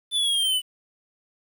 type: exponential sweep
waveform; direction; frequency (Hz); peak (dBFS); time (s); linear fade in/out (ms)
square; down; 3525 to 2960; -21; 0.11-0.62; 50
effects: 9-bit